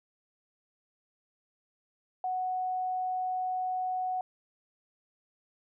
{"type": "tone", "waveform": "sine", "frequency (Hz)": 740, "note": "F#5", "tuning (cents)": 0, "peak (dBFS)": -29, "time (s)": [2.24, 4.21], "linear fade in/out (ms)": 2, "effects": []}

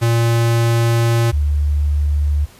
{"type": "tone pair in turn", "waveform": ["square", "sine"], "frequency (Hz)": [116.4, 73.33], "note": ["A#2", "D2"], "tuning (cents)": [-2, -2], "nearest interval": "minor sixth", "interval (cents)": 800, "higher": "first", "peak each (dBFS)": -13, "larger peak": "neither", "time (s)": [[0.01, 1.32], [1.32, 2.46]], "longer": "first", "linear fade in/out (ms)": 20, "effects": ["pink hiss -45 dBFS RMS until 2.59 s", "resampled to 32000 Hz"]}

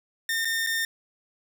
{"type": "tone with dropouts", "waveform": "sawtooth", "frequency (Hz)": 1818, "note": "A#6", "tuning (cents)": -44, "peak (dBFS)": -21, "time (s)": [0.29, 0.85], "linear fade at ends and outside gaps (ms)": 2, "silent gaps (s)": [[0.448, 0.453], [0.665, 0.67]], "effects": []}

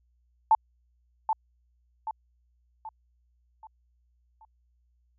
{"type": "tone with echo", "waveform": "sine", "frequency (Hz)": 880, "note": "A5", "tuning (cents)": 0, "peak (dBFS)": -15, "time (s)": [0.51, 0.55], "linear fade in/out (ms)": 2, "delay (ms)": 780, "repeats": 5, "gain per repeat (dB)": -7, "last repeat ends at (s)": 4.45, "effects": ["added 60 Hz sine -65 dBFS peak until 5.18 s"]}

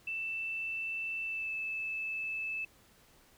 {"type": "tone with pitch glide", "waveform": "sine", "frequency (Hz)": [2659, 2622], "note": ["E7", "E7"], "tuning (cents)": [14, -10], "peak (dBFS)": -34, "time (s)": [0.07, 2.65], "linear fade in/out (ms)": 5, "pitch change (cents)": -24, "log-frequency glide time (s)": [1.24, 1.53], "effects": ["pink hiss -63 dBFS RMS until 3.37 s"]}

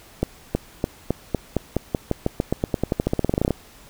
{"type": "accelerating click train", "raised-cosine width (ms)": 2, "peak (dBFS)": -6, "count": 28, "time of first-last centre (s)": [0.23, 3.507], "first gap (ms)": 320, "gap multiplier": 0.91, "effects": ["pink hiss -48 dBFS RMS until 3.89 s"]}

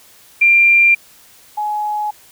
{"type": "tone pair in turn", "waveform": "sine", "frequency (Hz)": [2380, 841.5], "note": ["D7", "G#5"], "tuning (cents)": [22, 23], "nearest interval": "octave + tritone", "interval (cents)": 1799, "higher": "first", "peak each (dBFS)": [-7, -17], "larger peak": "first", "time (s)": [[0.41, 0.95], [1.57, 2.11]], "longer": "neither", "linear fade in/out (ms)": 10, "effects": ["white hiss -46 dBFS RMS until 2.31 s"]}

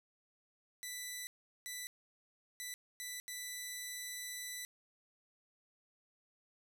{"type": "tone bursts at uneven times", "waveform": "10% pulse", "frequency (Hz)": 1983, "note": "B6", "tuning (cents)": 7, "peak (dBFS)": -33, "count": 5, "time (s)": [[0.83, 1.27], [1.66, 1.87], [2.6, 2.74], [3, 3.2], [3.28, 4.65]], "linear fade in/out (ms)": 0, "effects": ["11-bit"]}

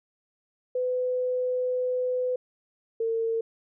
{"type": "tone pair in turn", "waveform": "sine", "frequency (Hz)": [503, 453.8], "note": ["B4", "A#4"], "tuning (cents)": [32, -47], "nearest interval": "major second", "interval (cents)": 179, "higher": "first", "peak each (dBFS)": -24, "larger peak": "neither", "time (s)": [[0.75, 2.36], [3, 3.41]], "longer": "first", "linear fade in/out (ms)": 5, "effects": []}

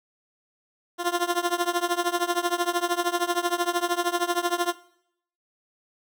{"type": "tone with tremolo", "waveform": "15% pulse", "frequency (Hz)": 349.2, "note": "F4", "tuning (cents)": 0, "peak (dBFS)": -13, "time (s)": [0.98, 4.75], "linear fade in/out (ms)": 50, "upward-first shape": "triangle", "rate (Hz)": 13, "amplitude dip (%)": 95, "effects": ["noise-tail reverb RT60 0.7 s tail -19 dB re dry"]}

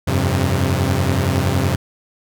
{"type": "chord", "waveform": "sawtooth", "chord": "F suspended second", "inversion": "none", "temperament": "equal with one note detuned", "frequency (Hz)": [87.31, 98, 133.1], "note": ["F2", "G2", "C3"], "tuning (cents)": [0, 0, 30], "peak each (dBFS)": -16, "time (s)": [0.07, 1.76], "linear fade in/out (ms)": 10, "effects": []}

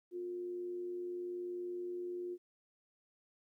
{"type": "tone with amplitude modulation", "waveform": "sine", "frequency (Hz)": 355.5, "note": "F4", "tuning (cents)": 31, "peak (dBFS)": -37, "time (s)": [0.11, 2.38], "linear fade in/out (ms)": 50, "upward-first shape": "sine", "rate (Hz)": 101, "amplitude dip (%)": 30, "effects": ["13-bit"]}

